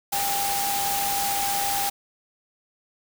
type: tone in noise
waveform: sine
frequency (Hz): 800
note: G5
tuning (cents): +35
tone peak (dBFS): -26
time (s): 0.12-1.9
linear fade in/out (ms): 10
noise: white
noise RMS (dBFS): -27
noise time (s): 0.12-1.9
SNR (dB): -2
effects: none